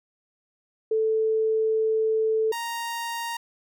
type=tone pair in turn; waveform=sine / sawtooth; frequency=440 / 932.3 Hz; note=A4 / A#5; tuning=0 / 0 cents; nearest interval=octave + minor second; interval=1300 cents; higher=second; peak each=-20 / -25 dBFS; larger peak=first; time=0.91-2.52 / 2.52-3.37 s; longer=first; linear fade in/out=5 ms; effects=none